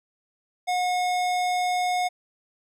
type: tone with hard clipping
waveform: sine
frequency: 724 Hz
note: F#5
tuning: 38 cents flat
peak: -24 dBFS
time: 0.67-2.09 s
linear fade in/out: 20 ms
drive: 18 dB
effects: none